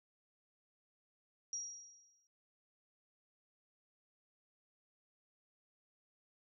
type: tone with exponential decay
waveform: sine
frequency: 5690 Hz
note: F8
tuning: 31 cents sharp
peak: -37 dBFS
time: 1.53-2.27 s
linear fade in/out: 1 ms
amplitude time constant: 160 ms
effects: noise-tail reverb RT60 0.4 s tail -25 dB re dry